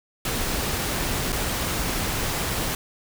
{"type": "noise with dropouts", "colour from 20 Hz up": "pink", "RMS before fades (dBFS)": -26, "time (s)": [0.25, 2.75], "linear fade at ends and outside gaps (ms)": 2, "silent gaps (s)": [1.322, 1.326], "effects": []}